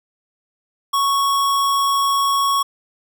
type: tone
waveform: square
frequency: 1108.7 Hz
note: C#6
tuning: in tune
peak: -16 dBFS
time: 0.93-2.63 s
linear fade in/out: 10 ms
effects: none